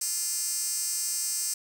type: tone with high-pass filter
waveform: 10% pulse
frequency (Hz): 348.6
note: F4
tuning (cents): -3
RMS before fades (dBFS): -30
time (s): 0.01-1.54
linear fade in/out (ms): 5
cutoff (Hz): 7200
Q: 4.4
effects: none